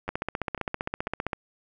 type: two click trains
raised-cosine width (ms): 0.5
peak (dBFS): -21 / -13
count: 3 / 20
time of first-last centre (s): 0.08-1.075 / 0.09-1.332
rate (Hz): 2.01 / 15.3
effects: none